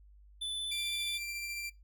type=tone with vibrato; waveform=square; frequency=3502 Hz; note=A7; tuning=9 cents flat; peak=-35 dBFS; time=0.41-1.18 s; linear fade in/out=10 ms; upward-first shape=sine; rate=16 Hz; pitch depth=13 cents each way
type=tone with tremolo; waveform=sawtooth; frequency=2359 Hz; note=D7; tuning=7 cents sharp; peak=-33 dBFS; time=0.71-1.7 s; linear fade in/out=10 ms; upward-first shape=sine; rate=14 Hz; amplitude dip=25%
effects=noise-tail reverb RT60 0.2 s tail -21 dB re dry + added 50 Hz sine -55 dBFS peak until 1.83 s